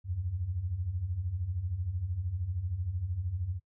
sine beating tone pair, 80 / 93 Hz, D#2 / F#2, +49 / +9 cents, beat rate 13 Hz, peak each -38 / -32 dBFS, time 0.04-3.6 s, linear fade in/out 50 ms, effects noise-tail reverb RT60 0.1 s tail -20 dB re dry

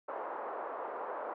pink band-pass noise, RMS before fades -40 dBFS, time 0.08-1.34 s, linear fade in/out 10 ms, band 470 to 1200 Hz, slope 24 dB/octave, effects none

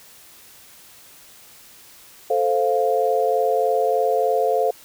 sine chord, F major, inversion first, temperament equal, 440 / 523.3 / 698.5 Hz, A4 / C5 / F5, 0 / 0 / 0 cents, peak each -21 dBFS, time 2.3-4.71 s, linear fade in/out 5 ms, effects white hiss -47 dBFS RMS until 4.84 s

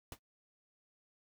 pink noise with exponential decay, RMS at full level -42 dBFS, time 0.12-0.19 s, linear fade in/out 2 ms, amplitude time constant 15 ms, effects noise-tail reverb RT60 0.1 s tail -24 dB re dry

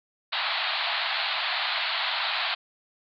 white band-pass noise, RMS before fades -28 dBFS, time 0.32-2.55 s, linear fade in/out 10 ms, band 630 to 4400 Hz, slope 96 dB/octave, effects none

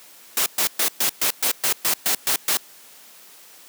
white noise bursts, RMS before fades -20 dBFS, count 11, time 0.37-2.571 s, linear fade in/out 2 ms, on 91 ms, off 120 ms, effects white hiss -47 dBFS RMS until 3.68 s + high-pass 200 Hz 12 dB/octave

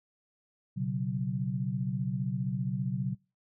sine chord, B suspended second, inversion none, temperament equal with one note detuned, 123.47 / 138.59 / 187.15 Hz, B2 / C#3 / F#3, 0 / 0 / +20 cents, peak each -34 / -33 / -33 dBFS, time 0.76-3.15 s, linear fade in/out 20 ms, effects noise-tail reverb RT60 0.3 s tail -25 dB re dry

